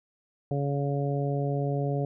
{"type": "harmonic tone", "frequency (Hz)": 141.2, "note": "C#3", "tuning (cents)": 32, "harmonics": [1, 2, 3, 4, 5], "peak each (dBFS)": [-27, -35, -33, -35, -37], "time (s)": [0.51, 2.05], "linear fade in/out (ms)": 2, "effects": []}